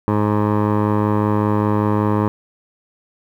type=tone with low-pass filter; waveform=15% pulse; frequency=105.2 Hz; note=G#2; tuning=23 cents sharp; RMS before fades=-17 dBFS; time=0.08-2.28 s; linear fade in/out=0 ms; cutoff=1000 Hz; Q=1.8; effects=8-bit